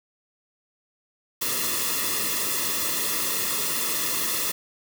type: noise with comb filter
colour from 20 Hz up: white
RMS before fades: -26 dBFS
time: 1.41-4.52 s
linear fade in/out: 10 ms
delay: 1.3 ms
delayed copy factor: -0.85
effects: none